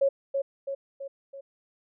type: tone with echo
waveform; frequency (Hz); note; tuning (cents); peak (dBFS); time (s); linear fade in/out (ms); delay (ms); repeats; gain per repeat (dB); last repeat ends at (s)
sine; 550; C#5; -14; -19; 0.01-0.09; 10; 330; 4; -5; 1.41
effects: none